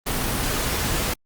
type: noise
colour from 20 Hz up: pink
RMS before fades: -24 dBFS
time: 0.06-1.14 s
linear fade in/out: 10 ms
effects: Opus 24 kbps